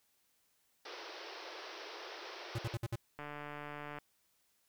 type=band-pass noise; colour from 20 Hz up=pink; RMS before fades=-48 dBFS; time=0.85-2.75 s; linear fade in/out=5 ms; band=330 to 5700 Hz; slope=96 dB/octave
type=tone bursts; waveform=square; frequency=115.8 Hz; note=A#2; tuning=11 cents flat; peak=-35 dBFS; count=5; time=2.55-2.958 s; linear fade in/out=5 ms; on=36 ms; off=57 ms
type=click train; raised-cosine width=0.5 ms; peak=-30 dBFS; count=118; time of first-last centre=3.19-3.986 s; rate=147 Hz
effects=white hiss -75 dBFS RMS until 4.68 s